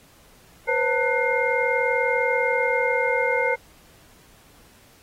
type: tone cluster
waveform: sine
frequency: 489.8 / 530 / 902 / 1487 / 2120 Hz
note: B4 / C5 / A5 / F#6 / C7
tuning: -14 / +22 / +43 / +8 / +22 cents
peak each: -24 / -26 / -27 / -29 / -24 dBFS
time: 0.67-3.56 s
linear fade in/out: 20 ms
effects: pink hiss -54 dBFS RMS until 5.02 s + AAC 48 kbps